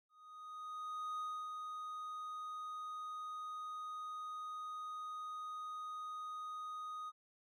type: tone with ADSR envelope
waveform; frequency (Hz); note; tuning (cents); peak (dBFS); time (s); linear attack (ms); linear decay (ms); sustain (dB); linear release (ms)
triangle; 1244.5; D#6; 0; -37; 0.09-7.12; 1100; 290; -4; 38
effects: none